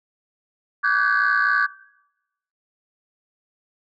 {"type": "tone cluster", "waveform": "sine", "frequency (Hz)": [1154, 1494, 1558, 1666], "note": ["D6", "F#6", "G6", "G#6"], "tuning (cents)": [-31, 16, -11, 5], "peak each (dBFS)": -21, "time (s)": [0.83, 1.67], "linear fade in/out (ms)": 20, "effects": ["noise-tail reverb RT60 0.9 s tail -22 dB re dry", "tanh soft clip ceiling -11 dBFS"]}